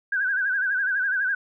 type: tone with vibrato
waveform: sine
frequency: 1564 Hz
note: G6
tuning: 4 cents flat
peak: -21 dBFS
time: 0.12-1.35 s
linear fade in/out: 5 ms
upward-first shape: sine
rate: 12 Hz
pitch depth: 93 cents each way
effects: none